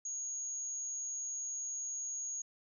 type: tone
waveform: sine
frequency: 6645 Hz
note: G#8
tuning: in tune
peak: -37 dBFS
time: 0.05-2.42 s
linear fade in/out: 5 ms
effects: none